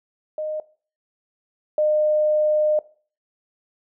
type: tone pair in turn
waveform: sine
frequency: 616 / 608.6 Hz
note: D#5 / D#5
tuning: -17 / -38 cents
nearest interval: unison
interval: 21 cents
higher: first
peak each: -24 / -16 dBFS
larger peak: second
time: 0.38-0.6 / 1.78-2.79 s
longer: second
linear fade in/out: 2 ms
effects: noise-tail reverb RT60 0.4 s tail -19 dB re dry